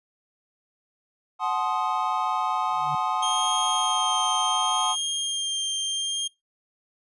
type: chord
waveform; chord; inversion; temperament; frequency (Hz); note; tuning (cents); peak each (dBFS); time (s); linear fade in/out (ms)
triangle; F# diminished seventh; none; equal with one note detuned; 740 / 864.9 / 1046.5 / 1244.5; F#5 / A5 / C6 / Eb6; 0 / -30 / 0 / 0; -27; 1.39-4.96; 50
type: tone with exponential growth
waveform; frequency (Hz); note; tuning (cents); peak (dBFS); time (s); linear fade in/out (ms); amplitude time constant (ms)
sine; 146.83; D3; 0; -31; 2.63-2.95; 2; 68
type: tone with vibrato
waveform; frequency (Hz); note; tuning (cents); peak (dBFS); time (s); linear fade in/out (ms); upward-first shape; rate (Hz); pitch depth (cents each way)
sawtooth; 3201; G7; +36; -22; 3.22-6.28; 10; sine; 0.69; 15
effects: noise-tail reverb RT60 0.2 s tail -24 dB re dry + resampled to 24000 Hz

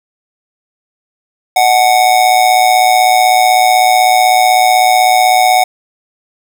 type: tone with amplitude modulation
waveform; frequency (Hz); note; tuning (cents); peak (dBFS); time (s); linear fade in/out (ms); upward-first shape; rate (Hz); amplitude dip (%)
square; 740; F#5; 0; -4; 1.56-5.64; 5; sine; 116; 65
effects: none

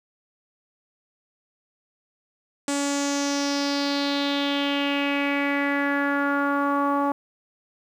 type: tone with low-pass filter sweep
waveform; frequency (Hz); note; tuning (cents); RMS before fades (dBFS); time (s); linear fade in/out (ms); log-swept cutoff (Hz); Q
sawtooth; 283; C#4; +36; -24; 2.68-7.12; 2; 8000 to 1000; 4.3
effects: 9-bit

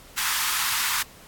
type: high-pass noise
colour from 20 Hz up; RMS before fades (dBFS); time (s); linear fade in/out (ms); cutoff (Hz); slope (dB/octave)
pink; -25; 0.17-1.03; 10; 960; 48
effects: pink hiss -48 dBFS RMS until 1.27 s + AAC 64 kbps

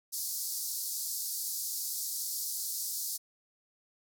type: band-pass noise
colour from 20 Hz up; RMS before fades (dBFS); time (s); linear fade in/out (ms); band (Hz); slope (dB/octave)
white; -36; 0.12-3.18; 20; 4400 to 16000; 48
effects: none

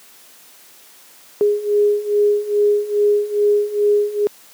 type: beating tone pair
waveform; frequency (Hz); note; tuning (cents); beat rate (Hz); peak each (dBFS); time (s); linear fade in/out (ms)
sine; 412.3 / 414.7; G#4 / G#4; -13 / -3; 2.4; -18 / -15; 1.41-4.27; 0
effects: white hiss -46 dBFS RMS until 4.53 s + high-pass 200 Hz 12 dB/octave

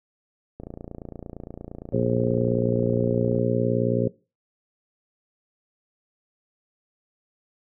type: click train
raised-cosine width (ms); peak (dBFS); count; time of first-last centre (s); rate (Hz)
2; -23; 81; 0.6-3.387; 28.7
type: harmonic tone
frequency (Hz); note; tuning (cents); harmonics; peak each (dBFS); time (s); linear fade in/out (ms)
59.3; A#1; +30; 2 / 3 / 4 / 5 / 6 / 7 / 8 / 9; -26 / -28 / -27 / -34 / -31 / -27 / -33 / -27; 1.93-4.08; 5
effects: noise-tail reverb RT60 0.3 s tail -21 dB re dry

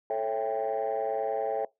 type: chord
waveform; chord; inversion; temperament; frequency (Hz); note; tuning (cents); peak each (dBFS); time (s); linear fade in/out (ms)
sine; A dominant seventh; none; just; 440 / 550 / 660 / 792; A4 / C#5 / E5 / G5; 0 / -14 / +2 / +18; -31; 0.1-1.65; 2
effects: noise-tail reverb RT60 0.2 s tail -23 dB re dry + tanh soft clip ceiling -21 dBFS

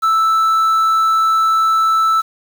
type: tone with quantisation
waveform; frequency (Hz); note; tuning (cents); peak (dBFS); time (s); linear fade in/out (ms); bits
triangle; 1318.5; E6; 0; -9; 0.02-2.22; 20; 6
effects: none

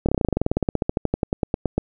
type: slowing click train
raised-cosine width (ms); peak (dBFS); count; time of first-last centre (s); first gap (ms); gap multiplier
2; -6; 28; 0.06-1.78; 27; 1.06
effects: none

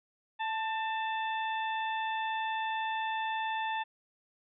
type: harmonic tone with a mistuned harmonic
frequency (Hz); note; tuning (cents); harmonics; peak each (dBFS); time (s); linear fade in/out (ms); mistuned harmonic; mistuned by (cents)
881; A5; +2; 1 / 2 / 3 / 4; -32 / -38 / -42 / -44; 0.39-3.84; 20; 2; +29
effects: none

